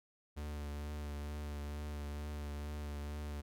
45% pulse tone with vibrato, 73.6 Hz, D2, 4 cents sharp, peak -40 dBFS, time 0.36-3.42 s, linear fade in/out 20 ms, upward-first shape triangle, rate 2.2 Hz, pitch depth 25 cents each way, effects none

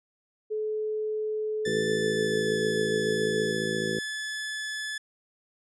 sine tone, 430 Hz, A4, 40 cents flat, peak -27 dBFS, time 0.5-3.52 s, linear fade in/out 20 ms
sawtooth tone with pitch glide, 1760 to 1724.8 Hz, A6 to A6, 0 to -35 cents, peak -28 dBFS, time 1.65-4.98 s, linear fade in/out 5 ms, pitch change -35 cents, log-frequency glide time 1.8-2.59 s
harmonic tone, 54.6 Hz, A1, 13 cents flat, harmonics 2 / 3 / 4 / 5 / 6 / 7 / 8 / 9, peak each -43 / -36 / -35 / -44 / -38 / -32 / -37 / -34 dBFS, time 1.66-3.99 s, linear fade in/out 5 ms
effects resampled to 22050 Hz

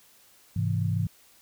sine chord, Ab augmented, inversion none, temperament equal, 103.83 / 130.81 / 164.81 Hz, Ab2 / C3 / E3, 0 / 0 / 0 cents, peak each -26 / -31 / -29 dBFS, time 0.56-1.07 s, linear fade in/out 5 ms, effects white hiss -58 dBFS RMS until 1.41 s

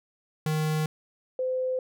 square / sine tone pair in turn, 155.1 / 513.2 Hz, D#3 / C5, -5 / -34 cents, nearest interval octave + major sixth, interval 2071 cents, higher second, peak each -25 dBFS, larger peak neither, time 0.46-0.86 / 1.39-1.79 s, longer neither, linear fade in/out 2 ms, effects none

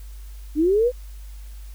sine linear sweep, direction up, 285.8 to 514 Hz, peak -15 dBFS, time 0.55-0.92 s, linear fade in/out 50 ms, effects added 50 Hz sine -35 dBFS peak until 1.74 s + white hiss -53 dBFS RMS until 1.74 s

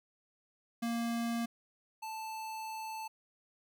square tone pair in turn, 233.1 / 880.1 Hz, A#3 / A5, 0 / 0 cents, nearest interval octave + major seventh, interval 2300 cents, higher second, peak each -33 / -40 dBFS, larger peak first, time 0.82-1.46 / 2.02-3.08 s, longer second, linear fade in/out 10 ms, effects none

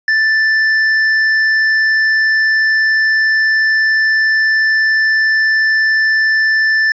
triangle tone with hard clipping, 1763 Hz, A6, 3 cents sharp, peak -11 dBFS, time 0.08-6.92 s, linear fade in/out 2 ms, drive 8 dB, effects resampled to 16000 Hz

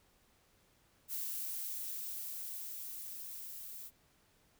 violet noise with level ramp, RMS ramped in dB -39 to -48 dBFS, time 1.08-3.91 s, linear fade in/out 50 ms, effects pink hiss -70 dBFS RMS until 4.59 s

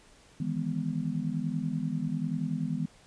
sine chord, E major seventh, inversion third, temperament just, 154.51 / 164.81 / 206 / 247.2 Hz, D#3 / E3 / G#3 / B3, -12 / 0 / -14 / +2 cents, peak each -35 / -33 / -35 / -34 dBFS, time 0.4-2.86 s, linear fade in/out 5 ms, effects pink hiss -58 dBFS RMS until 3.06 s + resampled to 22050 Hz

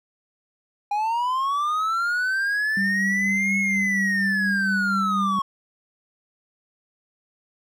triangle linear two-way sweep, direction up then down, 810 to 2187 to 1087 Hz, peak -19 dBFS, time 0.91-5.42 s, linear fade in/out 5 ms, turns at 3.58 s
sine tone with tremolo, 196 Hz, G3, in tune, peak -23 dBFS, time 2.77-5.39 s, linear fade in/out 2 ms, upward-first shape sine, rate 4.2 Hz, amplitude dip 30%
effects none

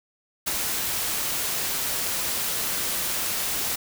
white noise with ADSR envelope, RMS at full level -24 dBFS, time 0.46-3.76 s, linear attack 19 ms, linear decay 16 ms, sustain -3 dB, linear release 9 ms, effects none

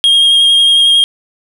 triangle tone with vibrato, 3241 Hz, G#7, 43 cents flat, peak -4 dBFS, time 0.04-1.04 s, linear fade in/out 0 ms, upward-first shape sine, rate 11 Hz, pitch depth 14 cents each way, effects none

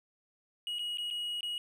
triangle tone with dropouts, 2900 Hz, F#7, 35 cents flat, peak -32 dBFS, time 0.67-1.58 s, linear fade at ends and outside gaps 1 ms, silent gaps 0.786-0.792 / 0.973-0.983 / 1.103-1.109 / 1.408-1.43 s, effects none

